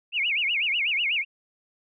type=tone with vibrato; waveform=sine; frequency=2500 Hz; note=D#7; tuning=8 cents sharp; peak=-22 dBFS; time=0.12-1.25 s; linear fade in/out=50 ms; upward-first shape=sine; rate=8.1 Hz; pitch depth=280 cents each way; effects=none